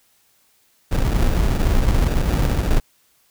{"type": "noise with sample-and-hold", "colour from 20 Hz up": "brown", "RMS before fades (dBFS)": -17, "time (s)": [0.91, 2.8], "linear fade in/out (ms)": 10, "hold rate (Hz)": 1050, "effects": ["white hiss -60 dBFS RMS until 3.3 s"]}